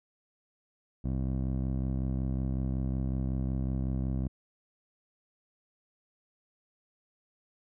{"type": "tone with low-pass filter", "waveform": "15% pulse", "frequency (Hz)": 65.41, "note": "C2", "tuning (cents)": 0, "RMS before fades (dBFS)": -31, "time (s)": [1.04, 4.28], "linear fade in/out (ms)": 10, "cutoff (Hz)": 360, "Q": 0.59, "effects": []}